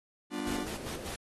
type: chord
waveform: 45% pulse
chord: G dominant seventh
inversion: none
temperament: just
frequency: 196 / 245 / 294 / 352.8 Hz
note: G3 / B3 / D4 / F4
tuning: 0 / -14 / +2 / +18 cents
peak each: -43 / -39 / -37 / -41 dBFS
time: 0.3-0.67 s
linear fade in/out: 50 ms
type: noise with tremolo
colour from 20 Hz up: pink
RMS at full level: -40 dBFS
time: 0.47-1.16 s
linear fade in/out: 2 ms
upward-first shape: square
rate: 5.1 Hz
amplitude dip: 55%
type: band-pass noise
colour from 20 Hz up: white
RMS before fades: -46 dBFS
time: 0.48-1.11 s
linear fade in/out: 50 ms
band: 200 to 490 Hz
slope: 24 dB/octave
effects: AAC 32 kbps